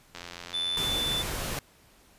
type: click train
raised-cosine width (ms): 0.2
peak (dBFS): -22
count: 62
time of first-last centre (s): 0.15-0.852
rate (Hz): 86.9
type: tone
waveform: triangle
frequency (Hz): 3515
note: A7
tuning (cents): -2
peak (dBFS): -26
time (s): 0.53-1.23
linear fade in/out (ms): 20
type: noise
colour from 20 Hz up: pink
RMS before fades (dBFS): -33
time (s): 0.77-1.59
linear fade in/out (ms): 2
effects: pink hiss -59 dBFS RMS until 2.18 s + resampled to 32000 Hz